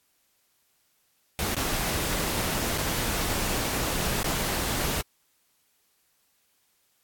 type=noise with dropouts; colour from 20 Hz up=pink; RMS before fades=-28 dBFS; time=1.39-5.01 s; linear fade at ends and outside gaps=0 ms; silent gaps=1.547-1.566 / 2.777-2.782 / 4.23-4.243 s; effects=white hiss -69 dBFS RMS until 7.03 s + AAC 64 kbps